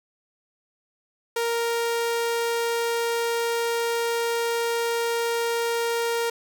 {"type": "tone", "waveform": "sawtooth", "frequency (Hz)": 466.2, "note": "A#4", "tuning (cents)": 0, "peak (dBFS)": -19, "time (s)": [1.36, 6.3], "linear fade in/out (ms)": 5, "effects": []}